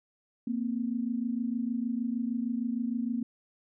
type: tone pair together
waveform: sine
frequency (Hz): 231.3 / 257.8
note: A#3 / C4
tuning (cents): -13 / -26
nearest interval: major second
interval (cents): 187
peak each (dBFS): -30 / -33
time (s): 0.47-3.23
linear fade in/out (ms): 5
effects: none